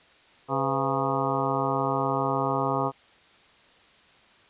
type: harmonic tone with a mistuned harmonic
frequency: 136.6 Hz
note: C#3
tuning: 25 cents flat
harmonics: 1 / 2 / 3 / 4 / 5 / 6 / 7 / 8 / 9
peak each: -32 / -32 / -32 / -32 / -32 / -32 / -32 / -32 / -32 dBFS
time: 0.48-2.92 s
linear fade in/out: 50 ms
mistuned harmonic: 4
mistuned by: -120 cents
effects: white hiss -56 dBFS RMS until 4.49 s + resampled to 8000 Hz